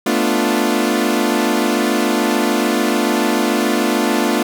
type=chord; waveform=sawtooth; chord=B half-diminished seventh; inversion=third; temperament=equal; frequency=220 / 246.9 / 293.7 / 349.2 Hz; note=A3 / B3 / D4 / F4; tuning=0 / 0 / 0 / 0 cents; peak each=-16 dBFS; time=0.06-4.43 s; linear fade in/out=5 ms; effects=none